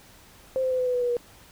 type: tone with pitch steps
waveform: sine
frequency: 523.3 / 517 / 510.8 / 504.6 / 498.5 / 492.5 / 486.6 / 480.7 Hz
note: C5 / C5 / C5 / B4 / B4 / B4 / B4 / B4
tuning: 0 / -21 / -42 / +37 / +16 / -5 / -26 / -47 cents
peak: -22 dBFS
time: 0.56-1.168 s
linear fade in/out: 0 ms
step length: 76 ms
effects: pink hiss -52 dBFS RMS until 1.51 s